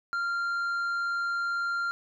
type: tone with tanh clipping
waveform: sine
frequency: 1389 Hz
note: F6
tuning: 10 cents flat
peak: -28 dBFS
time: 0.13-1.91 s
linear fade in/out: 0 ms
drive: 5 dB
effects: none